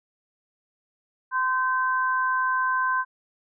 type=tone pair together; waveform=sine; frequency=1031.2 / 1545 Hz; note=C6 / G6; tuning=-26 / -26 cents; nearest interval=perfect fifth; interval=700 cents; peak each=-23 / -25 dBFS; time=1.31-3.05 s; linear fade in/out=50 ms; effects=none